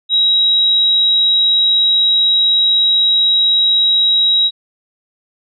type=tone; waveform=sine; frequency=3839 Hz; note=B7; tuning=50 cents flat; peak=-9 dBFS; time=0.09-4.51 s; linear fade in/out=50 ms; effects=none

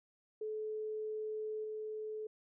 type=tone with level steps; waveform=sine; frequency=431.4 Hz; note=A4; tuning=34 cents flat; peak=-37 / -39 dBFS; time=0.41-2.27 s; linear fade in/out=5 ms; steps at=1.64 s; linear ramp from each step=2 ms; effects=none

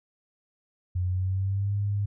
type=tone with pitch glide; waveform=sine; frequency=90.5 to 101.58 Hz; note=F#2 to G#2; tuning=-38 to -38 cents; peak=-24 dBFS; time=0.95-2.06 s; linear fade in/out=10 ms; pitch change=+200 cents; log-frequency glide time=1.05-1.75 s; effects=none

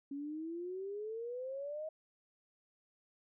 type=exponential sweep; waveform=sine; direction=up; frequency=275.9 to 636 Hz; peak=-39 dBFS; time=0.11-1.89 s; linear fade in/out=5 ms; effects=none

